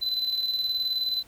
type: tone with tremolo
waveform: triangle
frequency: 4022 Hz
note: B7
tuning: 31 cents sharp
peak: -22 dBFS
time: 0.01-1.23 s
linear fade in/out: 20 ms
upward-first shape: square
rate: 19 Hz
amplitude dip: 45%
effects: pink hiss -56 dBFS RMS until 1.27 s